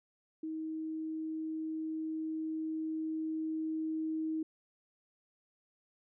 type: tone with level ramp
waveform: sine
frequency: 316.6 Hz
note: D#4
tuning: 30 cents sharp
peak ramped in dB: -36 to -32 dBFS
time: 0.43-4.43 s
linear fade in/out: 5 ms
effects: none